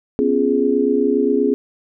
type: chord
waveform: sine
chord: C# dominant seventh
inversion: third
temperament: just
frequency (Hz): 249.5 / 277.2 / 346.5 / 415.8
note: B3 / C#4 / E#4 / G#4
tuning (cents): +18 / 0 / -14 / +2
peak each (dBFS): -20 / -19 / -23 / -17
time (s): 0.19-1.54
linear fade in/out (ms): 0
effects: none